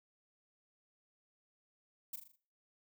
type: noise with echo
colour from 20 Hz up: violet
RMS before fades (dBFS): -42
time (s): 2.13-2.16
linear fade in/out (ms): 5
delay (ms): 40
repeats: 5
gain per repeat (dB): -6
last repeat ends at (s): 2.36
effects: noise-tail reverb RT60 0.4 s tail -18 dB re dry